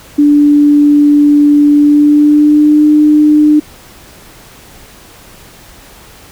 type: tone with pitch glide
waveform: sine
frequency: 292.2 to 300.9 Hz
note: D4 to D4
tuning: -9 to +42 cents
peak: -3 dBFS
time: 0.18-3.6 s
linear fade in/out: 10 ms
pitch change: +51 cents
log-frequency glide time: 1.77-2.83 s
effects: pink hiss -37 dBFS RMS until 6.31 s